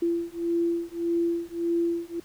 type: beating tone pair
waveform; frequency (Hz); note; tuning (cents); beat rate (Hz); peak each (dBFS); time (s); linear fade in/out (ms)
sine; 338.7 / 340.4; E4 / F4; +47 / -44; 1.7; -27; 0.02-2.2; 5
effects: pink hiss -54 dBFS RMS until 2.24 s